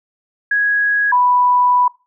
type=tone pair in turn; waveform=sine; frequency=1661.2 / 987.8 Hz; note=G#6 / B5; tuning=0 / 0 cents; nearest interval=major sixth; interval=900 cents; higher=first; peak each=-12 / -10 dBFS; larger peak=second; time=0.51-1.12 / 1.12-1.88 s; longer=second; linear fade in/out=5 ms; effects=noise-tail reverb RT60 0.3 s tail -22 dB re dry